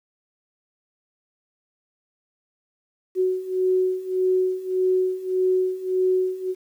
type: beating tone pair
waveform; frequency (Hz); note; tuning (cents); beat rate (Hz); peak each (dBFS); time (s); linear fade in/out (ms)
sine; 370.1 / 371.8; F#4 / F#4; 0 / +8; 1.7; -24 / -21; 3.15-6.55; 50
effects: 9-bit